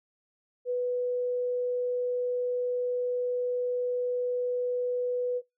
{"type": "tone", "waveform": "sine", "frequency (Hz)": 493.9, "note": "B4", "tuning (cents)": 0, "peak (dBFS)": -26, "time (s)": [0.65, 5.42], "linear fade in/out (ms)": 50, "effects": ["noise-tail reverb RT60 0.2 s tail -22 dB re dry"]}